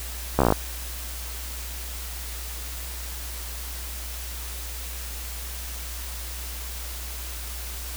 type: slowing click train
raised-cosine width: 1 ms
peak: -4 dBFS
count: 9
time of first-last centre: 0.39-0.524 s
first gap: 14 ms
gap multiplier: 1.05
effects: added 60 Hz sine -34 dBFS peak until 7.96 s + white hiss -37 dBFS RMS until 7.96 s